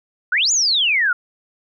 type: exponential two-way sweep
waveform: sine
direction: up then down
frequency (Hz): 1376 to 7150 to 1376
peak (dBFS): -14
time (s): 0.32-1.13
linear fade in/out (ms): 5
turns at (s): 0.52
effects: none